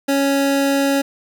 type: tone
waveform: 25% pulse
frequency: 277.2 Hz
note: C#4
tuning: in tune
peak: -11 dBFS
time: 0.08-1.02 s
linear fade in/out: 10 ms
effects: none